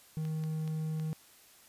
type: tone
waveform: triangle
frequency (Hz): 157.1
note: D#3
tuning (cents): +17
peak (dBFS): -30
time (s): 0.17-1.13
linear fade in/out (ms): 0
type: clicks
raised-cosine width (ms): 0.2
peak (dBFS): -33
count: 4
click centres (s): 0.252 / 0.438 / 0.677 / 0.998
effects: white hiss -59 dBFS RMS until 1.68 s + resampled to 32000 Hz